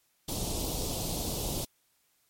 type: band-stop noise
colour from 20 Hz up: pink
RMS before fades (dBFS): -33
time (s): 0.28-1.65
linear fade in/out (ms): 5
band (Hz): 840 to 3400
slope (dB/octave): 24
effects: white hiss -71 dBFS RMS until 2.29 s + MP3 64 kbps